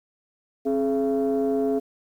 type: tone cluster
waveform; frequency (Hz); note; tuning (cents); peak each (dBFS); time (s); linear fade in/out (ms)
sine; 268 / 423.5 / 678; C4 / G#4 / E5; +42 / +34 / +49; -23 / -22 / -29; 0.65-1.8; 20
effects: tanh soft clip ceiling -15 dBFS + 9-bit